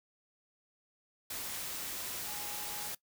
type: tone in noise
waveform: sine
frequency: 830.6 Hz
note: G#5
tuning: in tune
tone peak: -48 dBFS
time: 2.26-2.89 s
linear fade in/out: 5 ms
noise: white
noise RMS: -40 dBFS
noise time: 1.3-2.95 s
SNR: -11 dB
effects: noise-tail reverb RT60 0.1 s tail -20 dB re dry